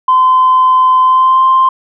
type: tone with pitch glide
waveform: sine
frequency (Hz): 1028 to 1047.2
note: C6 to C6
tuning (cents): -31 to +1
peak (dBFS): -4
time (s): 0.08-1.69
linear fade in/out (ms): 5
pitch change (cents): +32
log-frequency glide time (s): 1.02-1.42
effects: tanh soft clip ceiling -1 dBFS